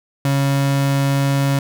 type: tone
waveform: 35% pulse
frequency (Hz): 138.59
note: C#3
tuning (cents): 0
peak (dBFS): -13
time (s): 0.25-1.59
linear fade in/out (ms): 2
effects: none